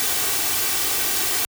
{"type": "noise with comb filter", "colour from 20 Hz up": "white", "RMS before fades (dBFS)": -22, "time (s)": [0, 1.45], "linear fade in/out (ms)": 0, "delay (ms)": 2.6, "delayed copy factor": 0.6, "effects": ["high-pass 60 Hz 12 dB/octave"]}